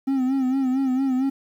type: tone with vibrato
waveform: triangle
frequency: 263 Hz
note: C4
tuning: 9 cents sharp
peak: -17 dBFS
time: 0.07-1.3 s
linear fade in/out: 10 ms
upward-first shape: sine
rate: 4.4 Hz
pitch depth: 67 cents each way
effects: 9-bit